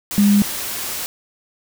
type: tone in noise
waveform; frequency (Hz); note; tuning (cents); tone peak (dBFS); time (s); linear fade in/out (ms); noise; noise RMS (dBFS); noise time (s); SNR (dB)
sine; 203.8; G#3; -32; -10; 0.18-0.42; 0; white; -26; 0.11-1.06; +13
effects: none